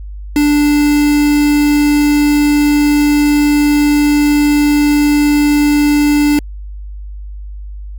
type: tone with quantisation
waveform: triangle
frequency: 293.5 Hz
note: D4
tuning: 1 cent flat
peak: -6 dBFS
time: 0.36-6.39 s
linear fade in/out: 2 ms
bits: 3
effects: added 50 Hz sine -24 dBFS peak until 7.98 s + AAC 64 kbps